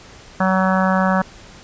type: harmonic tone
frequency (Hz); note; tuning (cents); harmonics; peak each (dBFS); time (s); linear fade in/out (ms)
188.2; F#3; +30; 1 / 3 / 4 / 5 / 6 / 7 / 8 / 9; -17 / -22 / -23 / -24 / -25 / -25 / -26 / -27; 0.4-1.22; 5
effects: pink hiss -42 dBFS RMS until 1.63 s + resampled to 16000 Hz